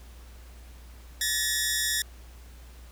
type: tone pair together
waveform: 10% pulse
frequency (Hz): 1734.3 / 1880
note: A6 / A#6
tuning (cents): -25 / +14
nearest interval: minor second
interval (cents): 139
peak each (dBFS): -19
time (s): 1.21-2.02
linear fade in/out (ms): 2
effects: added 60 Hz sine -45 dBFS peak until 2.91 s + pink hiss -55 dBFS RMS until 2.91 s